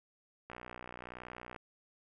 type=click train; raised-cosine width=0.5 ms; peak=-30 dBFS; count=66; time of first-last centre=0.5-1.562 s; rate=61.2 Hz; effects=none